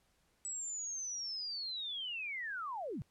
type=linear sweep; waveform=sine; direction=down; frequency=7902 to 100 Hz; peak=-38 dBFS; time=0.45-3.02 s; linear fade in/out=0 ms; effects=pink hiss -74 dBFS RMS until 3.1 s + low-pass 12000 Hz 12 dB/octave